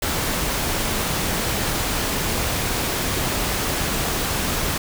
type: noise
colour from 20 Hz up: pink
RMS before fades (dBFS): -23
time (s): 0.02-4.78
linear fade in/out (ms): 5
effects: none